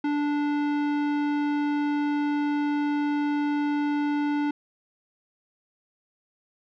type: tone with tanh clipping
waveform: sine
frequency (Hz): 292.4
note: D4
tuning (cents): -7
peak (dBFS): -25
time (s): 0.04-4.51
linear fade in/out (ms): 5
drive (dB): 17
effects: none